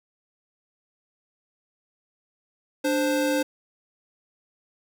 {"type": "tone pair together", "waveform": "square", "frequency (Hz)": [294.5, 523.3], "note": ["D4", "C5"], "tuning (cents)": [5, 0], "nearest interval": "minor seventh", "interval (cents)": 995, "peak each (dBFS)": -25, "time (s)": [2.84, 3.43], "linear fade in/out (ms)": 10, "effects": []}